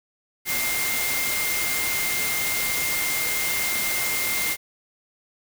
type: tone in noise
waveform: sine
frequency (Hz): 2109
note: C7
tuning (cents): +13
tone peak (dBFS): -27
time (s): 0.45-4.57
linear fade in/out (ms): 50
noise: white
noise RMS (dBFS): -26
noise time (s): 0.45-4.57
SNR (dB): -4
effects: none